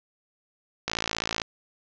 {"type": "click train", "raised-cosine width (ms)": 0.2, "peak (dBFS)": -9, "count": 31, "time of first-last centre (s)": [0.88, 1.418], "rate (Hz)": 55.8, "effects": ["resampled to 16000 Hz", "7-bit"]}